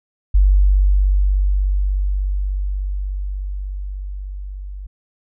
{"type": "tone with level ramp", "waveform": "sine", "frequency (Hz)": 48.28, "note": "G1", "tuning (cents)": -26, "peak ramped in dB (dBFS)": [-8, -28], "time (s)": [0.34, 4.87], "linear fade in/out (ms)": 10, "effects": []}